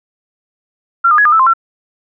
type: tone with pitch steps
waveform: sine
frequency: 1370 / 1220 / 1677 / 1212 / 1316 / 1050 / 1354 Hz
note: F6 / D#6 / G#6 / D#6 / E6 / C6 / E6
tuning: -34 / -34 / +16 / -46 / -3 / +6 / +46 cents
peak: -6 dBFS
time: 1.04-1.537 s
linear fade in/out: 10 ms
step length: 71 ms
effects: none